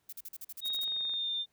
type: noise bursts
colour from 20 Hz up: violet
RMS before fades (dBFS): -43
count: 10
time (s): 0.09-0.847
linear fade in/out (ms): 5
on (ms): 37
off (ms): 43
type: tone with pitch glide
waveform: sine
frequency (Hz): 3747 to 3605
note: A#7 to A7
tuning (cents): +8 to +41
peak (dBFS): -31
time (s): 0.61-1.46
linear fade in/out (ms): 50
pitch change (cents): -67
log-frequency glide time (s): 0.76-1.35
type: click train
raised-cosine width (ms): 0.5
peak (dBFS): -38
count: 12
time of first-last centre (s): 0.66-1.138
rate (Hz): 23
effects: pink hiss -75 dBFS RMS until 1.52 s + high-pass 60 Hz 12 dB/octave